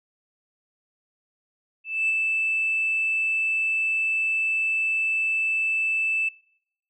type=tone with ADSR envelope; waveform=sine; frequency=2637 Hz; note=E7; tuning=in tune; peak=-18 dBFS; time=1.84-6.29 s; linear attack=250 ms; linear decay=21 ms; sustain=-3 dB; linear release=7 ms; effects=noise-tail reverb RT60 0.7 s tail -24 dB re dry + tanh soft clip ceiling -16 dBFS